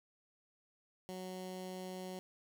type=tone with notch filter; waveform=15% pulse; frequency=185 Hz; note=F#3; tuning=in tune; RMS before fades=-45 dBFS; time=1.09-2.19 s; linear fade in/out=0 ms; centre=1600 Hz; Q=1.7; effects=none